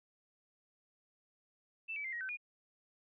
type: tone with pitch steps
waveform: sine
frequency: 2653 / 2297 / 2092 / 1892 / 1533 / 2442 Hz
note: E7 / D7 / C7 / A#6 / G6 / D#7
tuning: +10 / -39 / -1 / +25 / -39 / -33 cents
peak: -38 dBFS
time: 1.88-2.372 s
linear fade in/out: 20 ms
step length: 82 ms
effects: none